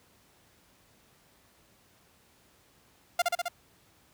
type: tone with echo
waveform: sawtooth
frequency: 698.5 Hz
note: F5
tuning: in tune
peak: -18 dBFS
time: 3.19-3.22 s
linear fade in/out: 5 ms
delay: 66 ms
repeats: 4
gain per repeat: -2 dB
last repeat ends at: 3.484 s
effects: pink hiss -63 dBFS RMS until 4.13 s + high-pass 60 Hz 12 dB/octave